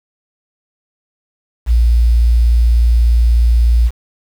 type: tone with quantisation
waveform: sine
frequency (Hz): 58.27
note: A#1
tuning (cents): 0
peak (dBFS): -7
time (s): 1.66-3.91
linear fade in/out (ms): 50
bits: 6
effects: none